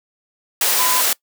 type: tone in noise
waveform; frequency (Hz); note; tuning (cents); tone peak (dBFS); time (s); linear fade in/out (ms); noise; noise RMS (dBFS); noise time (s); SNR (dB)
sine; 1007; B5; +33; -21; 0.79-1.01; 2; white; -17; 0.61-1.13; -7
effects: noise-tail reverb RT60 0.1 s tail -23 dB re dry + high-pass 400 Hz 12 dB/octave